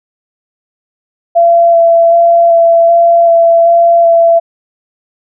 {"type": "tone with vibrato", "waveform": "sine", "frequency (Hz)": 676, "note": "E5", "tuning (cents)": 43, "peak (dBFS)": -3, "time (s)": [1.35, 4.4], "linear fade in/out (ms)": 20, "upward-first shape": "square", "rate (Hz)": 1.3, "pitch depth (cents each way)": 11, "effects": []}